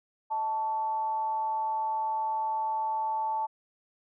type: tone with frequency modulation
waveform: sine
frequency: 880 Hz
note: A5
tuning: in tune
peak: -27 dBFS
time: 0.3-3.47 s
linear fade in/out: 20 ms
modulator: 247 Hz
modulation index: 0.28
effects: none